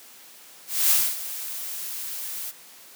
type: noise with ADSR envelope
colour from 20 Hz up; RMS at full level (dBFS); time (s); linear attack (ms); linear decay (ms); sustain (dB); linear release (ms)
blue; -18; 0.67-2.52; 240; 240; -15; 29
effects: white hiss -48 dBFS RMS until 2.95 s + high-pass 200 Hz 12 dB/octave